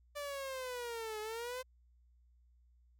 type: linear two-way sweep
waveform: sawtooth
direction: down then up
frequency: 587.3 to 423.4 to 518 Hz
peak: -36 dBFS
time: 0.15-1.63 s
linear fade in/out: 20 ms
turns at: 1.2 s
effects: added 60 Hz sine -64 dBFS peak until 2.99 s